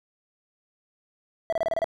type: tone bursts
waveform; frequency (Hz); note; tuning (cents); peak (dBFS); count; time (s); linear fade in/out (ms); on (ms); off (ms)
triangle; 659.3; E5; 0; -20; 7; 1.5-1.843; 0; 25; 28
effects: none